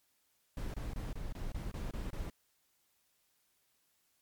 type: noise bursts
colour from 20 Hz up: brown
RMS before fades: -39 dBFS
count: 9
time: 0.57-2.3 s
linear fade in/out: 2 ms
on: 170 ms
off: 25 ms
effects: white hiss -75 dBFS RMS until 4.21 s + MP3 96 kbps